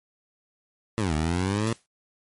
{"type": "exponential two-way sweep", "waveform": "15% pulse", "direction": "down then up", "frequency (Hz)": [116.54, 74.9, 116.54], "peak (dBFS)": -17, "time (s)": [0.98, 1.73], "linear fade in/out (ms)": 0, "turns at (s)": 1.14}
{"type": "noise with exponential decay", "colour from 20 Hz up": "white", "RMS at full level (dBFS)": -35, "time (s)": [1.67, 1.86], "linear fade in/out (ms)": 0, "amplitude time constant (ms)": 41}
{"effects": ["noise-tail reverb RT60 0.1 s tail -25 dB re dry", "MP3 48 kbps"]}